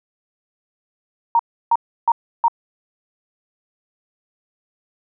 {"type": "tone bursts", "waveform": "sine", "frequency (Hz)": 931, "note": "A#5", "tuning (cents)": -2, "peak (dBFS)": -11, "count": 4, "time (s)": [1.35, 2.482], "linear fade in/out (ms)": 2, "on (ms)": 43, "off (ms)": 320, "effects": []}